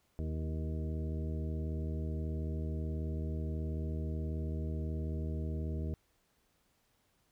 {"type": "harmonic tone with a mistuned harmonic", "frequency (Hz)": 78.5, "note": "D#2", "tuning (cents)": 16, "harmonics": [1, 2, 3, 4, 5, 6, 8], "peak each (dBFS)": [-35, -41, -45, -47, -49, -51, -53], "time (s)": [0.19, 5.94], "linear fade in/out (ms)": 0, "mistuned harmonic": 4, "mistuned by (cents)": 29, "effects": ["pink hiss -74 dBFS RMS until 7.31 s"]}